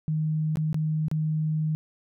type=tone with dropouts; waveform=sine; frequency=155.56 Hz; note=D#3; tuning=in tune; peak=-23 dBFS; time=0.08-1.75 s; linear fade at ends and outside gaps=0 ms; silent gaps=0.557-0.571 / 0.729-0.744 / 1.083-1.114 s; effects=none